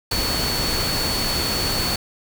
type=tone in noise; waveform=sine; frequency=4435 Hz; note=C#8; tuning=in tune; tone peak=-24 dBFS; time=0.11-1.96 s; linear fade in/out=5 ms; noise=pink; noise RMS=-24 dBFS; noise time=0.11-1.96 s; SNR=-3 dB; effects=none